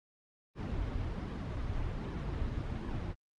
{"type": "noise with flanger", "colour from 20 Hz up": "brown", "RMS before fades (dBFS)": -36, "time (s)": [0.55, 3.15], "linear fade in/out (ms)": 50, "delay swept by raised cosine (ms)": [1.4, 6], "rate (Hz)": 1.3, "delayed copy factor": -0.6, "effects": ["low-pass 4000 Hz 12 dB/octave", "Opus 24 kbps"]}